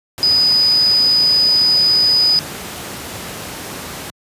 sine tone in noise, 4978 Hz, D#8, in tune, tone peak -10 dBFS, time 0.23-2.39 s, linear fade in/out 0 ms, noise pink, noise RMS -28 dBFS, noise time 0.18-4.1 s, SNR +15 dB, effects high-pass 100 Hz 12 dB/octave + resampled to 32000 Hz

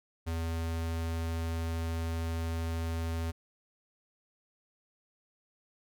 square tone, 82.41 Hz, E2, in tune, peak -32 dBFS, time 0.26-3.32 s, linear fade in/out 20 ms, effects none

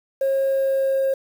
sine tone with pitch glide, 541 to 537.9 Hz, C#5 to C5, -42 to +48 cents, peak -16 dBFS, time 0.21-1.14 s, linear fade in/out 5 ms, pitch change -10 cents, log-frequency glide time 0.43-0.98 s, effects tanh soft clip ceiling -14 dBFS + 7-bit

